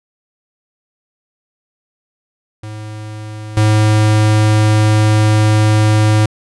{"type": "tone with level steps", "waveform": "square", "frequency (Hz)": 107.3, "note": "A2", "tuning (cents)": -43, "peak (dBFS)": [-26, -9], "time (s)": [2.63, 6.26], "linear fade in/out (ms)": 5, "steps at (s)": 3.57, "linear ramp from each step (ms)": 2, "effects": ["resampled to 24000 Hz"]}